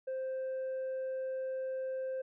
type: tone with tanh clipping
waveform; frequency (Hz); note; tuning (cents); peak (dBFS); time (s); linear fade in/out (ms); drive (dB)
sine; 523.3; C5; 0; -35; 0.07-2.22; 10; 2
effects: none